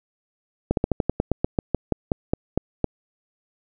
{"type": "slowing click train", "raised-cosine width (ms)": 2, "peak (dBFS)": -6, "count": 16, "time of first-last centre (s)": [0.71, 2.843], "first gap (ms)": 62, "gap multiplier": 1.11, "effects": []}